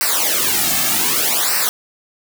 white noise with flanger, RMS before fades -17 dBFS, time 0.01-1.69 s, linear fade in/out 0 ms, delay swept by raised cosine 0.29 to 2.09 ms, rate 0.65 Hz, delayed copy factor -0.9, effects none

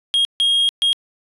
triangle tone bursts at uneven times, 3256 Hz, G#7, 35 cents flat, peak -12 dBFS, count 3, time 0.14-0.25 / 0.4-0.69 / 0.82-0.93 s, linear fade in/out 0 ms, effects resampled to 24000 Hz

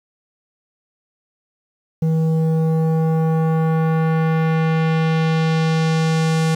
square tone with low-pass filter sweep, 160.6 Hz, E3, 45 cents flat, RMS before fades -17 dBFS, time 2.02-6.55 s, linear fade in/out 5 ms, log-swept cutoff 370 to 8800 Hz, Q 0.97, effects 8-bit

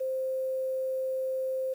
sine tone with quantisation, 523.3 Hz, C5, in tune, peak -28 dBFS, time 0-1.74 s, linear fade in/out 10 ms, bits 9, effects none

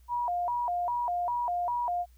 sine tone with vibrato, 825 Hz, G#5, 12 cents flat, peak -27 dBFS, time 0.08-2.06 s, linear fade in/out 50 ms, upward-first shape square, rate 2.5 Hz, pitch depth 270 cents each way, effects added 60 Hz sine -54 dBFS peak until 2.17 s + white hiss -69 dBFS RMS until 2.17 s

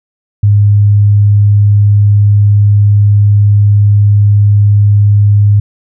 sine tone, 102.8 Hz, G#2, 17 cents flat, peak -3 dBFS, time 0.43-5.6 s, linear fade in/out 5 ms, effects none

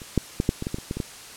clicks, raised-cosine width 3 ms, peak -27 / -6 / -8 / -6 / -16 / -14 / -14 / -22 / -14 / -17 / -13 dBFS, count 11, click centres 0.018 / 0.177 / 0.401 / 0.491 / 0.624 / 0.669 / 0.744 / 0.785 / 0.911 / 0.97 / 1.002 s, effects white hiss -42 dBFS RMS until 1.36 s + low-pass 10000 Hz 12 dB/octave

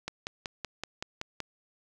click train, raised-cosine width 0.2 ms, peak -17 dBFS, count 8, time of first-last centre 0.08-1.403 s, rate 5.29 Hz, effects none

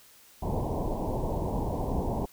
pink low-pass noise, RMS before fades -30 dBFS, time 0.42-2.26 s, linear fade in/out 10 ms, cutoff 1000 Hz, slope 96 dB/octave, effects white hiss -56 dBFS RMS until 2.32 s

